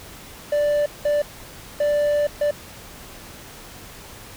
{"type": "tone bursts at uneven times", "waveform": "triangle", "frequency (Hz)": 587.3, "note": "D5", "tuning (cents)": 0, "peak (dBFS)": -15, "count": 4, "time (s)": [[0.52, 0.86], [1.05, 1.22], [1.8, 2.27], [2.41, 2.51]], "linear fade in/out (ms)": 5, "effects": ["pink hiss -41 dBFS RMS until 4.36 s"]}